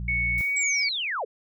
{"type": "harmonic tone", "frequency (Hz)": 59, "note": "A#1", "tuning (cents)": 22, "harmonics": [1, 2, 3], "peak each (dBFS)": [-30, -36, -40], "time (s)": [0, 0.41], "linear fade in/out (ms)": 0}
{"type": "tone with pitch glide", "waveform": "sine", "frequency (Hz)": [2217, 2256], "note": ["C#7", "C#7"], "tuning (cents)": [0, 30], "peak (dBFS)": -23, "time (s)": [0.08, 0.89], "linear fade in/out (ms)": 5, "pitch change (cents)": 30, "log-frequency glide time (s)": [0.34, 0.55]}
{"type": "noise with exponential decay", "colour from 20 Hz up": "blue", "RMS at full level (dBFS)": -42, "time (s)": [0.38, 0.81], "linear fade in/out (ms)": 0, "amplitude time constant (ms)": 93}
{"type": "linear sweep", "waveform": "sine", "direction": "down", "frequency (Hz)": [7902, 370], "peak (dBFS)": -26, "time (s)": [0.56, 1.25], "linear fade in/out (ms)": 10}
{"effects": []}